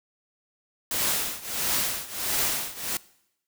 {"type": "noise with tremolo", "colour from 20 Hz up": "white", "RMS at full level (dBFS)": -24, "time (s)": [0.91, 2.97], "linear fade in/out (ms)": 2, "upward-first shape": "triangle", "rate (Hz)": 1.5, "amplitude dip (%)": 90, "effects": ["noise-tail reverb RT60 0.8 s tail -21 dB re dry"]}